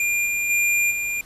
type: tone with level steps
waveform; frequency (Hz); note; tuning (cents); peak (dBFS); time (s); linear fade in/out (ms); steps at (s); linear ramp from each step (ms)
square; 2400; D7; +37; -20 / -22 / -18 / -24; 0-1.21; 2; 0.25 / 0.49 / 0.9; 20
effects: pink hiss -48 dBFS RMS until 1.25 s + resampled to 32000 Hz